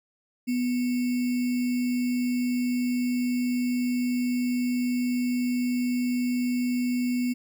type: tone with sample-and-hold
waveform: sine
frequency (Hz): 246.9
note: B3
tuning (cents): 0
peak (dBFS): -23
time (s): 0.47-7.34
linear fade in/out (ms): 20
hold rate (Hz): 2450
effects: none